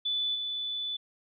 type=tone with level steps; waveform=sine; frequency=3483 Hz; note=A7; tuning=18 cents flat; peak=-27 / -31 dBFS; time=0.05-0.97 s; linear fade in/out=10 ms; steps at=0.34 s; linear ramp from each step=20 ms; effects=none